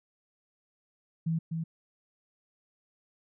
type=tone with echo; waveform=sine; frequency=163.3 Hz; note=E3; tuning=16 cents flat; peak=-26 dBFS; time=1.26-1.39 s; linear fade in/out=10 ms; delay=250 ms; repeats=1; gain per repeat=-4 dB; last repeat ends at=1.64 s; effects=none